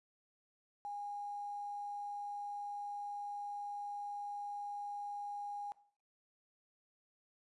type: tone with quantisation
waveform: sine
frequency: 818 Hz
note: G#5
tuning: 26 cents flat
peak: -40 dBFS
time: 0.85-5.72 s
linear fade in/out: 0 ms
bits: 11
effects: noise-tail reverb RT60 0.5 s tail -18 dB re dry + resampled to 24000 Hz